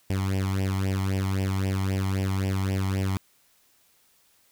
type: tone with flanger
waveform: sawtooth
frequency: 96 Hz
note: G2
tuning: 36 cents flat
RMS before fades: -26 dBFS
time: 0.1-3.17 s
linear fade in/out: 0 ms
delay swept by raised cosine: 0.37 to 0.97 ms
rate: 3.8 Hz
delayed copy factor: +0.85
effects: white hiss -63 dBFS RMS until 4.51 s